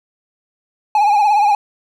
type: tone with vibrato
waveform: triangle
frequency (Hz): 830.6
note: G#5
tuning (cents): 0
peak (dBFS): -8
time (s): 0.95-1.55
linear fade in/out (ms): 2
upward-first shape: triangle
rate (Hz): 17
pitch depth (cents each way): 79
effects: none